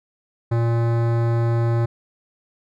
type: tone with hard clipping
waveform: sine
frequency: 116.54 Hz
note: A#2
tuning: in tune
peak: -19 dBFS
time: 0.51-1.86 s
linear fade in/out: 10 ms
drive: 18 dB
effects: none